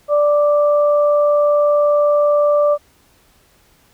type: tone pair together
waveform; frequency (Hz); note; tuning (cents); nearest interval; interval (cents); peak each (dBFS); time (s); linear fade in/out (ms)
sine; 587.4 / 1174.7; D5 / D6; 0 / 0; octave; 1200; -11 / -21; 0.08-2.78; 50
effects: pink hiss -54 dBFS RMS until 3.93 s